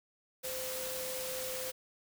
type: tone in noise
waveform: sine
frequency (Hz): 516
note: C5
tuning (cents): -24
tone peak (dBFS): -40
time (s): 0.43-1.72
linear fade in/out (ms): 20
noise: white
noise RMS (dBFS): -40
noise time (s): 0.43-1.72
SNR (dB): -3
effects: none